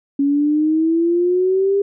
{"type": "exponential sweep", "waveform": "sine", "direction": "up", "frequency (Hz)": [277.8, 403.1], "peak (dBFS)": -13, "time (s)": [0.19, 1.82], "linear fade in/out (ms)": 5, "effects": []}